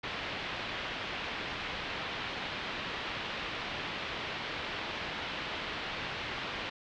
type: low-pass noise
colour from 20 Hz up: white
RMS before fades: -38 dBFS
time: 0.03-6.7 s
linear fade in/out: 10 ms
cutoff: 3500 Hz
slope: 24 dB/octave
effects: low-pass 6000 Hz 12 dB/octave

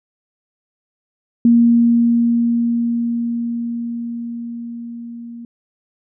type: tone with level ramp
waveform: sine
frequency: 234.9 Hz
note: A#3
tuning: 13 cents sharp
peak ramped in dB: -7 to -30 dBFS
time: 1.45-5.45 s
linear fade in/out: 2 ms
effects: none

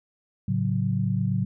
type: chord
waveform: sine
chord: F# minor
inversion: first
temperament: equal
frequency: 110 / 138.59 / 185 Hz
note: A2 / C#3 / F#3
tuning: 0 / 0 / 0 cents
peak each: -26 / -27 / -26 dBFS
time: 0.48-1.45 s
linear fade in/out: 5 ms
effects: none

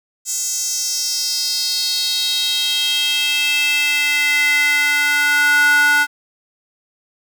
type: tone with high-pass filter sweep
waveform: square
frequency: 292.4 Hz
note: D4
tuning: 7 cents flat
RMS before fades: -17 dBFS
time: 0.25-6.07 s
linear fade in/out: 50 ms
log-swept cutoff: 7000 to 1300 Hz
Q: 4.5
effects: none

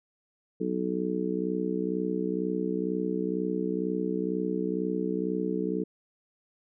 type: harmonic tone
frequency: 62.1 Hz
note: B1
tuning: 10 cents sharp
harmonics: 3 / 4 / 5 / 6 / 7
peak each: -32 / -36 / -32 / -36 / -32 dBFS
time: 0.6-5.84 s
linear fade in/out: 10 ms
effects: none

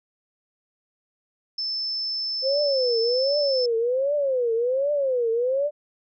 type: tone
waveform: sine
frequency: 5274 Hz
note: E8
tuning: in tune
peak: -25 dBFS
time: 1.58-3.66 s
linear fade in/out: 5 ms
type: tone with vibrato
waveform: sine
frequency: 516 Hz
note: C5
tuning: 24 cents flat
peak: -20 dBFS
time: 2.42-5.71 s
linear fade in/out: 50 ms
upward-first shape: triangle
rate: 1.3 Hz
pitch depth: 250 cents each way
effects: none

